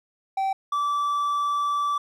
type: tone pair in turn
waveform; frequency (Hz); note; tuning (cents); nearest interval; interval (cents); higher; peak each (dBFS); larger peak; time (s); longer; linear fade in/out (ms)
triangle; 774 / 1159.7; G5 / D6; -22 / -22; perfect fifth; 700; second; -20; neither; 0.37-0.53 / 0.72-1.98; second; 5
effects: none